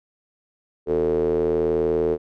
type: tone with band-pass filter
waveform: square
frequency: 40.31 Hz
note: E1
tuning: 38 cents flat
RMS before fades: -21 dBFS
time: 0.86-2.18 s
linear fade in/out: 50 ms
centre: 420 Hz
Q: 8.9
effects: none